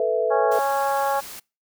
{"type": "chord", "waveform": "sine", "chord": "A suspended second", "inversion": "none", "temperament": "equal", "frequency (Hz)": [440, 493.9, 659.3], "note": ["A4", "B4", "E5"], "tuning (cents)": [0, 0, 0], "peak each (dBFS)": [-23, -23, -23], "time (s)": [0, 0.59], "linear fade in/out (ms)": 2}
{"type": "harmonic tone", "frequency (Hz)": 276.2, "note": "C#4", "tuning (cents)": -6, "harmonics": [2, 3, 4, 5, 6], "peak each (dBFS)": [-25, -22, -28, -32, -35], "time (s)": [0.3, 1.21], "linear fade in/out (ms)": 20}
{"type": "noise", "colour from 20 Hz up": "white", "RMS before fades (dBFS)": -38, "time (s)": [0.51, 1.4], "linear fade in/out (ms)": 10}
{"effects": ["noise-tail reverb RT60 0.3 s tail -26 dB re dry"]}